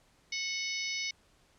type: harmonic tone with a mistuned harmonic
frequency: 743 Hz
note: F#5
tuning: 7 cents sharp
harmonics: 3 / 4 / 5 / 6 / 7 / 8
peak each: -36 / -43 / -42 / -43 / -39 / -41 dBFS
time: 0.32-1.11 s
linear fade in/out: 5 ms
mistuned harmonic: 3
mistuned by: -26 cents
effects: pink hiss -66 dBFS RMS until 1.58 s + low-pass 9000 Hz 12 dB/octave